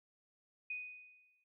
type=tone with exponential decay; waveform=sine; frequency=2489 Hz; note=D#7; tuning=in tune; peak=-37 dBFS; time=0.7-1.44 s; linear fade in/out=5 ms; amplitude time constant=160 ms; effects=none